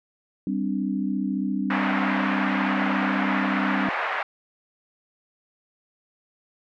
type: chord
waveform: sine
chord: G suspended fourth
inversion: none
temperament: equal with one note detuned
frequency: 196 / 259.2 / 293.7 Hz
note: G3 / C4 / D4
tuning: 0 / -16 / 0 cents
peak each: -26 / -28 / -29 dBFS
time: 0.47-3.89 s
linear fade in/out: 2 ms
type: band-pass noise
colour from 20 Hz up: white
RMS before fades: -27 dBFS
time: 1.7-4.23 s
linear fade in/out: 5 ms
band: 570 to 2000 Hz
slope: 24 dB/octave
effects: none